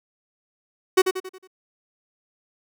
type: tone with echo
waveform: 45% pulse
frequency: 374.2 Hz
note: F#4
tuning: 20 cents sharp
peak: -12 dBFS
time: 0.97-1.02 s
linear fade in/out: 10 ms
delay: 91 ms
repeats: 5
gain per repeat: -7 dB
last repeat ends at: 1.475 s
effects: none